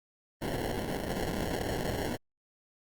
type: noise with sample-and-hold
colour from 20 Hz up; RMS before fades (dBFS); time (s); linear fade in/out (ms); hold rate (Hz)
white; -33; 0.41-2.17; 20; 1225
effects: Opus 32 kbps